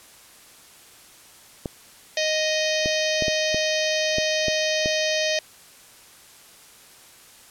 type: clicks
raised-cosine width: 2 ms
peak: -14 dBFS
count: 8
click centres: 1.658 / 2.859 / 3.223 / 3.282 / 3.545 / 4.184 / 4.483 / 4.859 s
type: harmonic tone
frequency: 622.3 Hz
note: D#5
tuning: in tune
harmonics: 1 / 3 / 4 / 5 / 6 / 7 / 8 / 9 / 10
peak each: -24 / -29 / -30 / -31 / -32 / -32 / -33 / -34 / -34 dBFS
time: 2.17-5.39 s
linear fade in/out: 2 ms
effects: white hiss -49 dBFS RMS until 7.5 s + low-pass 12000 Hz 12 dB/octave